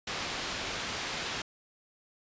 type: low-pass noise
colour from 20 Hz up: white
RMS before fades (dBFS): -36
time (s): 0.07-1.42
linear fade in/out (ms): 5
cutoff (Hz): 4100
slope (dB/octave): 12
effects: resampled to 16000 Hz